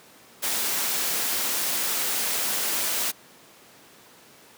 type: noise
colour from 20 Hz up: white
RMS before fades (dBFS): -26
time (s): 0.42-3.12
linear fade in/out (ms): 20
effects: pink hiss -51 dBFS RMS until 4.57 s + high-pass 200 Hz 12 dB/octave